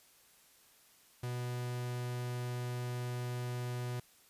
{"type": "tone", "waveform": "45% pulse", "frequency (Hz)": 123.1, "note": "B2", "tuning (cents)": -5, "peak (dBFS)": -36, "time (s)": [1.23, 4], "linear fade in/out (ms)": 5, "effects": ["white hiss -64 dBFS RMS until 4.29 s", "resampled to 32000 Hz"]}